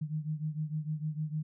sine beating tone pair, 152 / 158.6 Hz, D#3 / D#3, -40 / +33 cents, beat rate 6.6 Hz, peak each -34 / -37 dBFS, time 0.01-1.43 s, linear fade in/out 10 ms, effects none

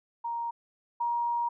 sine tone pair in turn, 936 / 946.3 Hz, A#5 / A#5, +7 / +26 cents, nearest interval unison, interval 19 cents, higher second, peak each -30 / -26 dBFS, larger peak second, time 0.24-0.51 / 1-1.49 s, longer second, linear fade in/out 10 ms, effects none

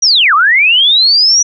sine linear two-way sweep, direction down then up, 5900 to 1108.7 to 5900 Hz, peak -5 dBFS, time 0.02-1.43 s, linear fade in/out 10 ms, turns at 0.34 s, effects none

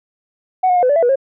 sine tone with pitch steps, 744 / 723 / 713 / 505 / 578 / 664 / 484.6 / 541 Hz, F#5 / F#5 / F5 / B4 / D5 / E5 / B4 / C#5, +9 / -40 / +36 / +39 / -28 / +12 / -33 / -42 cents, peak -9 dBFS, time 0.63-1.158 s, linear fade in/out 10 ms, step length 66 ms, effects tanh soft clip ceiling -7 dBFS

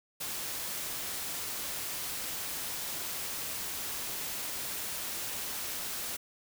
white noise, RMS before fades -37 dBFS, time 0.2-6.17 s, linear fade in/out 10 ms, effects none

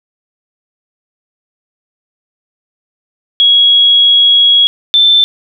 sine tone pair in turn, 3322 / 3543 Hz, G#7 / A7, 0 / +11 cents, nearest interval minor second, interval 111 cents, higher second, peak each -4 dBFS, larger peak neither, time 3.4-4.67 / 4.94-5.24 s, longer first, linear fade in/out 0 ms, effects none

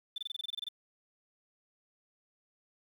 sine tone bursts, 3532 Hz, A7, 6 cents sharp, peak -33 dBFS, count 12, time 0.16-0.687 s, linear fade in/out 5 ms, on 21 ms, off 25 ms, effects tanh soft clip ceiling -31 dBFS + 10-bit

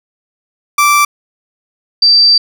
30% pulse / sine tone pair in turn, 1169 / 4666 Hz, D6 / D8, -8 / -12 cents, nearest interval 2 octaves, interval 2396 cents, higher second, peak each -4 dBFS, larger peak neither, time 0.78-1.05 / 2.02-2.38 s, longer second, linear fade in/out 5 ms, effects none

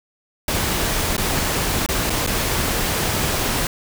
pink noise with dropouts, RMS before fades -21 dBFS, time 0.48-3.67 s, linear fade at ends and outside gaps 2 ms, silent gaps 1.167-1.179 / 1.863-1.888 / 2.098-2.102 / 2.265-2.273 s, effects none

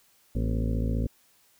harmonic tone with a mistuned harmonic, 55 Hz, A1, in tune, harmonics 1 / 2 / 3 / 4 / 5 / 6 / 7 / 8 / 9 / 10, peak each -27 / -30 / -36 / -33 / -38 / -48 / -44 / -43 / -43 / -45 dBFS, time 0.35-1.07 s, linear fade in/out 5 ms, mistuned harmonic 4, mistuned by +100 cents, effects white hiss -63 dBFS RMS until 1.59 s

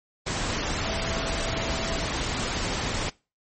sine tone in noise, 660 Hz, E5, 2 cents sharp, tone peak -34 dBFS, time 0.85-2.06 s, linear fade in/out 10 ms, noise pink, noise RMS -28 dBFS, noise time 0.26-3.1 s, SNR -9 dB, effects noise-tail reverb RT60 0.3 s tail -23 dB re dry + MP3 32 kbps

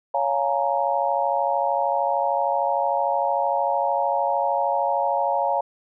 sine chord, Bb minor seventh, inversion first, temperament just, 559.4 / 699.2 / 839.1 / 932.3 Hz, Db5 / F5 / Ab5 / Bb5, +16 / +2 / +18 / 0 cents, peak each -25 dBFS, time 0.14-5.61 s, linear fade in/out 5 ms, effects none

